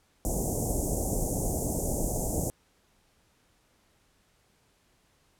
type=band-stop noise; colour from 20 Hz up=pink; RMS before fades=-29 dBFS; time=0.25-2.5 s; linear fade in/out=0 ms; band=760 to 6500 Hz; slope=48 dB/octave; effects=pink hiss -67 dBFS RMS until 5.39 s + low-pass 12000 Hz 12 dB/octave